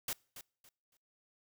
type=noise with echo; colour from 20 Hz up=white; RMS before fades=-37 dBFS; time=0.08-0.13 s; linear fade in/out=2 ms; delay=280 ms; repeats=3; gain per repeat=-12 dB; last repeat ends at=0.97 s; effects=noise-tail reverb RT60 0.5 s tail -26 dB re dry